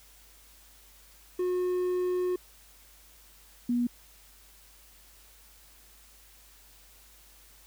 triangle / sine tone pair in turn, 362 / 241.6 Hz, F#4 / B3, -38 / -38 cents, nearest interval perfect fifth, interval 700 cents, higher first, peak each -24 dBFS, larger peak neither, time 1.39-2.36 / 3.69-3.87 s, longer first, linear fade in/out 5 ms, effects added 50 Hz sine -59 dBFS peak until 7.66 s + white hiss -57 dBFS RMS until 7.66 s

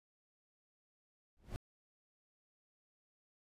brown noise with exponential growth, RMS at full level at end -37 dBFS, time 1.37-1.56 s, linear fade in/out 0 ms, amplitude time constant 40 ms, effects resampled to 32000 Hz

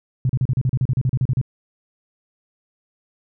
sine tone bursts, 127.7 Hz, C3, 42 cents flat, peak -15 dBFS, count 15, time 0.25-1.414 s, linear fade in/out 2 ms, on 44 ms, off 36 ms, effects none

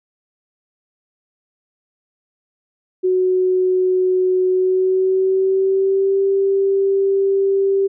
sine tone with pitch glide, 369.6 to 391.4 Hz, F#4 to G4, -2 to -3 cents, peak -13 dBFS, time 3.03-7.88 s, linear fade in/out 20 ms, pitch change +99 cents, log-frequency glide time 4.48-6.21 s, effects none

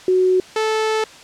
sine / sawtooth tone pair in turn, 370 / 437.2 Hz, F#4 / A4, 0 / -11 cents, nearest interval minor third, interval 289 cents, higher second, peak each -12 / -13 dBFS, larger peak first, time 0.08-0.4 / 0.56-1.04 s, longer second, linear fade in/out 2 ms, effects white hiss -41 dBFS RMS until 1.23 s + low-pass 6000 Hz 12 dB/octave

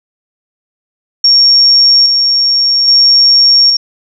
sine tone with tremolo, 5530 Hz, F8, 18 cents flat, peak -3 dBFS, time 1.24-3.77 s, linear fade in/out 5 ms, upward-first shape square, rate 0.61 Hz, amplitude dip 35%, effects none

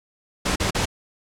pink noise bursts, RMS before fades -22 dBFS, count 3, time 0.45-0.856 s, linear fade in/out 10 ms, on 110 ms, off 38 ms, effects low-pass 8000 Hz 12 dB/octave

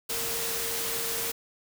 sine tone in noise, 460.1 Hz, A#4, 23 cents flat, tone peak -39 dBFS, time 0.09-1.32 s, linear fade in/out 10 ms, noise white, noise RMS -31 dBFS, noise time 0.09-1.32 s, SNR -11 dB, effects none

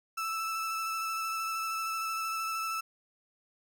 35% pulse tone with vibrato, 1318.5 Hz, E6, in tune, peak -30 dBFS, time 0.17-2.81 s, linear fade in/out 10 ms, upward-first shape square, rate 13 Hz, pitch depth 11 cents each way, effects none

